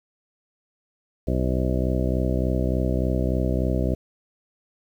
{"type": "harmonic tone", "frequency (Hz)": 63.4, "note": "B1", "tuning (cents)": 46, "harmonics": [1, 2, 3, 4, 5, 6, 8, 9, 10], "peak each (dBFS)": [-24, -27, -29, -30, -31, -32, -33, -34, -34], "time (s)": [1.27, 3.95], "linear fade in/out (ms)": 10, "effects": ["9-bit"]}